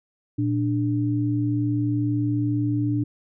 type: tone pair together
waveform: sine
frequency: 116.95 / 294.7 Hz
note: A#2 / D4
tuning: +6 / +6 cents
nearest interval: octave + major third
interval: 1600 cents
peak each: -23 dBFS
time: 0.38-3.04 s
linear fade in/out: 10 ms
effects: none